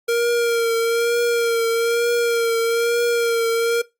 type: tone with vibrato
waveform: square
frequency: 466.2 Hz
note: A#4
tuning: in tune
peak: -17 dBFS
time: 0.08-3.82 s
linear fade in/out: 10 ms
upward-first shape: triangle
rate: 1.1 Hz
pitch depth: 34 cents each way
effects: noise-tail reverb RT60 0.2 s tail -20 dB re dry + Opus 48 kbps